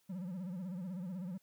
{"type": "tone with vibrato", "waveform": "triangle", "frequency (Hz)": 182.3, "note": "F#3", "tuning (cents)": -25, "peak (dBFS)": -37, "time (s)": [0.09, 1.38], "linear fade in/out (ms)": 10, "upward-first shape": "sine", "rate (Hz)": 16, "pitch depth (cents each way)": 130, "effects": ["white hiss -74 dBFS RMS until 1.42 s"]}